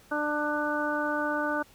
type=harmonic tone; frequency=297.4 Hz; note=D4; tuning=22 cents sharp; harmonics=1 / 2 / 3 / 4 / 5; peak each=-32 / -32 / -34 / -35 / -31 dBFS; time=0.11-1.63 s; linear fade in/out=10 ms; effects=pink hiss -57 dBFS RMS until 1.74 s